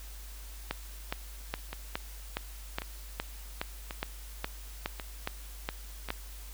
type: two click trains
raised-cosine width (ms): 0.3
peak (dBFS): -15 / -21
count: 14 / 5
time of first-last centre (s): 0.71-6.104 / 1.73-6.087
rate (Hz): 2.41 / 0.918
effects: added 50 Hz sine -43 dBFS peak until 6.53 s + white hiss -51 dBFS RMS until 6.53 s